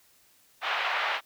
pink band-pass noise, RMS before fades -29 dBFS, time 0.61-1.21 s, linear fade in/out 50 ms, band 750 to 3200 Hz, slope 24 dB/octave, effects white hiss -62 dBFS RMS until 1.25 s

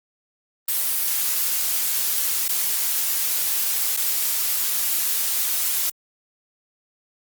blue noise with dropouts, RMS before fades -22 dBFS, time 0.68-5.9 s, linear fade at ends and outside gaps 5 ms, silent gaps 2.482-2.491 / 3.966-3.972 s, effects Opus 32 kbps

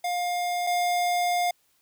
square tone pair in turn, 708 / 708 Hz, F5 / F5, +23 / +23 cents, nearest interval unison, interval 0 cents, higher neither, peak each -26 / -23 dBFS, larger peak second, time 0.04-0.67 / 0.67-1.51 s, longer second, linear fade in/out 5 ms, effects white hiss -67 dBFS RMS until 1.81 s

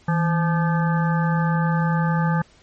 harmonic tone with a mistuned harmonic, 172.2 Hz, F3, 24 cents flat, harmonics 1 / 3 / 5 / 7 / 9 / 10, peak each -18 / -32 / -27 / -30 / -31 / -35 dBFS, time 0.08-2.42 s, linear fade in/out 5 ms, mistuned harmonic 1, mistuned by -96 cents, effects pink hiss -54 dBFS RMS until 2.62 s + MP3 32 kbps

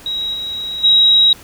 sine tone with level steps, 3832 Hz, A#7, 47 cents sharp, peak -18 / -21 / -7 dBFS, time 0.06-1.33 s, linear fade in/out 2 ms, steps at 0.33 / 0.83 s, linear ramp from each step 20 ms, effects pink hiss -40 dBFS RMS until 1.43 s

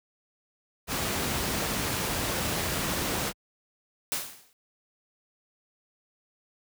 pink noise, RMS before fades -29 dBFS, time 0.87-3.33 s, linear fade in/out 50 ms
white noise with exponential decay, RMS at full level -27 dBFS, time 4.12-4.53 s, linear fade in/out 0 ms, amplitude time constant 89 ms
effects high-pass 60 Hz 12 dB/octave

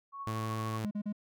sine tone with tremolo, 1108.7 Hz, C#6, in tune, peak -37 dBFS, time 0.12-0.81 s, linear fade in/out 50 ms, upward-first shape sine, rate 13 Hz, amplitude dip 40%
sawtooth tone, 110 Hz, A2, in tune, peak -30 dBFS, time 0.27-0.85 s, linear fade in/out 0 ms
triangle tone bursts, 207.7 Hz, G#3, in tune, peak -30 dBFS, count 3, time 0.84-1.127 s, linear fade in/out 10 ms, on 71 ms, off 37 ms
effects none

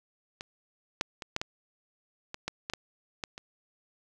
clicks, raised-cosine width 0.2 ms, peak -21 / -10 / -21 / -12 / -15 / -20 / -15 / -17 / -14 / -16 / -25 dBFS, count 11, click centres 0.409 / 1.011 / 1.222 / 1.364 / 1.415 / 2.344 / 2.48 / 2.699 / 2.736 / 3.238 / 3.379 s, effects none

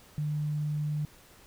sine tone, 150 Hz, D3, 37 cents sharp, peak -28 dBFS, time 0.18-1.05 s, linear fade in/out 0 ms, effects pink hiss -56 dBFS RMS until 1.46 s

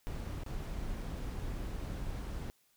brown noise with dropouts, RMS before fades -39 dBFS, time 0.07-2.5 s, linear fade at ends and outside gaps 0 ms, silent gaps 0.435-0.463 s, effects white hiss -71 dBFS RMS until 2.76 s

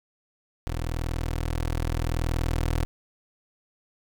20% pulse tone with level ramp, 40.78 Hz, E1, 18 cents flat, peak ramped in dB -23 to -18 dBFS, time 0.67-2.85 s, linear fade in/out 0 ms, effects none

